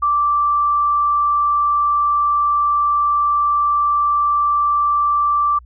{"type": "tone", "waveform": "sine", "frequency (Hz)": 1170, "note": "D6", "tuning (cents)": -7, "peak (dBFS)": -13, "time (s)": [0.02, 5.59], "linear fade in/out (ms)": 10, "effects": ["added 60 Hz sine -40 dBFS peak until 5.65 s"]}